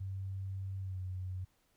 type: tone with pitch glide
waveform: sine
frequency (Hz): 96.2 to 92.44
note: G2 to F#2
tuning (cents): -32 to -1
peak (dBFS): -37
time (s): 0-1.45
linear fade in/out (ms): 10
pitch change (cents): -69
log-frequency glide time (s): 0.8-1
effects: pink hiss -74 dBFS RMS until 1.76 s